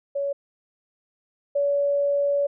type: tone pair in turn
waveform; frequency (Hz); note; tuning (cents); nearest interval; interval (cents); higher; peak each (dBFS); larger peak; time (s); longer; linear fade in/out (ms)
sine; 562 / 568.5; C#5 / C#5; +24 / +44; unison; 20; second; -23 / -19; second; 0.15-0.33 / 1.55-2.47; second; 10
effects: none